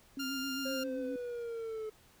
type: tone with vibrato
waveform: sine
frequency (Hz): 267.7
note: C4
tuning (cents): +40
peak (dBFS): -37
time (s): 0.17-1.16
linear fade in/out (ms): 2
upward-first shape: sine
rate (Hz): 7.6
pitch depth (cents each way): 49
type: tone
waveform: 15% pulse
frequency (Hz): 1400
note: F6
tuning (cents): +4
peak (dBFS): -31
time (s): 0.19-0.84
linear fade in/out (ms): 10
type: linear sweep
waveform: triangle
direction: down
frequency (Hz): 538 to 430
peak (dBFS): -35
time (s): 0.65-1.9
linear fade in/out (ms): 10
effects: pink hiss -63 dBFS RMS until 2.2 s